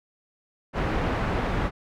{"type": "low-pass noise", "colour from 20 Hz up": "pink", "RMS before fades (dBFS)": -26, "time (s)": [0.73, 1.71], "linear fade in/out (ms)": 50, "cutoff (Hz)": 1700, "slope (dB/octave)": 12, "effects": []}